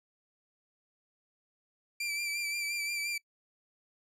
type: tone with vibrato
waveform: sawtooth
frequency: 2346 Hz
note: D7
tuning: 2 cents flat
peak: -29 dBFS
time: 2-3.18 s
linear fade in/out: 5 ms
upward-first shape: sine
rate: 5.7 Hz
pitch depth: 33 cents each way
effects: noise-tail reverb RT60 0.1 s tail -23 dB re dry + low-pass 12000 Hz 12 dB/octave